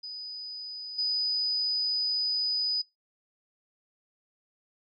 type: tone with level steps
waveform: sine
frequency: 4978 Hz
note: D#8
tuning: in tune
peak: -36 / -25 dBFS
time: 0.03-2.82 s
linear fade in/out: 10 ms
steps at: 0.98 s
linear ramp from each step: 10 ms
effects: noise-tail reverb RT60 0.2 s tail -24 dB re dry